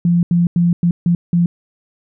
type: tone bursts at uneven times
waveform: sine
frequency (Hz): 172.7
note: F3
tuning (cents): -19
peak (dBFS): -10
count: 6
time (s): 0.05-0.23 / 0.31-0.47 / 0.56-0.73 / 0.83-0.91 / 1.06-1.15 / 1.33-1.46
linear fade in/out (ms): 2
effects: none